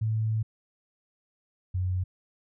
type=tone pair in turn; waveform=sine; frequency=110 / 91.74 Hz; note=A2 / F#2; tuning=0 / -14 cents; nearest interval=minor third; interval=314 cents; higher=first; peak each=-24 / -25 dBFS; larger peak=first; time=0.01-0.43 / 1.74-2.04 s; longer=first; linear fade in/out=10 ms; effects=none